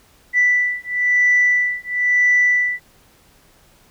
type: beating tone pair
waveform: sine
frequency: 1975.5 / 1976.5 Hz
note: B6 / B6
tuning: 0 / +1 cents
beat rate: 1 Hz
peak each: -16 / -16 dBFS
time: 0.33-2.8 s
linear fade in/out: 50 ms
effects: tanh soft clip ceiling -7 dBFS + pink hiss -53 dBFS RMS until 3.9 s